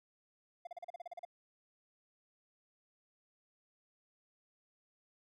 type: tone bursts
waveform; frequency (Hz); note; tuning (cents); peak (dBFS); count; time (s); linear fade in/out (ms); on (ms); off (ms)
triangle; 698.5; F5; 0; -40; 11; 0.65-1.251; 5; 21; 37
effects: none